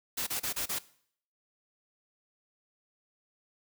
white noise bursts, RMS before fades -33 dBFS, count 5, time 0.17-0.789 s, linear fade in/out 10 ms, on 99 ms, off 31 ms, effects noise-tail reverb RT60 0.6 s tail -19 dB re dry

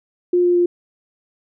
sine tone with pitch steps, 355.1 / 352.9 / 350.6 Hz, F4 / F4 / F4, +29 / +18 / +7 cents, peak -12 dBFS, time 0.33-0.66 s, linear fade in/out 5 ms, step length 110 ms, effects none

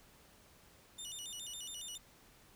20% pulse tone with vibrato, 3252 Hz, G#7, 37 cents flat, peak -38 dBFS, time 0.98-1.98 s, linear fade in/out 10 ms, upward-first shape square, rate 7.2 Hz, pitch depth 180 cents each way, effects pink hiss -63 dBFS RMS until 2.55 s

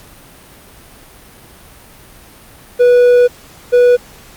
triangle tone pair in turn, 489.4 / 489.4 Hz, B4 / B4, -16 / -16 cents, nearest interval unison, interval 0 cents, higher neither, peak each -3 dBFS, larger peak neither, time 2.79-3.28 / 3.72-3.97 s, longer first, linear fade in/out 20 ms, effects pink hiss -40 dBFS RMS until 4.36 s + Opus 48 kbps

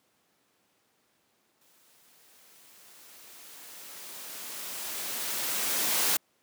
white noise with exponential growth, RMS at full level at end -25 dBFS, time 1.61-6.17 s, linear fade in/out 5 ms, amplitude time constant 990 ms, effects pink hiss -70 dBFS RMS until 6.42 s + high-pass 200 Hz 12 dB/octave

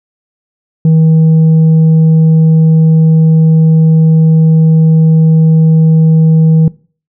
sine tone with tanh clipping, 160 Hz, D#3, 49 cents sharp, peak -4 dBFS, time 0.85-6.68 s, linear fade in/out 2 ms, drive 3 dB, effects noise-tail reverb RT60 0.4 s tail -21 dB re dry

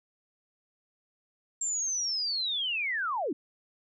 sine linear sweep, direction down, 7459 to 243.3 Hz, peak -28 dBFS, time 1.61-3.33 s, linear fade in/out 5 ms, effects none

